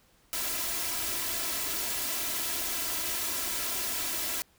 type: noise with comb filter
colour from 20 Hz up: white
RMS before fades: -32 dBFS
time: 0.33-4.42 s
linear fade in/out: 0 ms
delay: 3 ms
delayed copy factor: +0.7
effects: pink hiss -64 dBFS RMS until 4.58 s